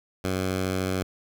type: tone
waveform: 10% pulse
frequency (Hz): 93.6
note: F#2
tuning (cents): +20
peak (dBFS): -17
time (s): 0.24-1.03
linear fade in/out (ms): 5
effects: none